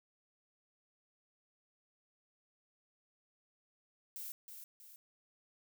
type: noise with echo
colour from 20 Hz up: violet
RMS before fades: -45 dBFS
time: 4.16-4.32 s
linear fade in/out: 0 ms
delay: 320 ms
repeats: 2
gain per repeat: -6 dB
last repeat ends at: 4.96 s
effects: none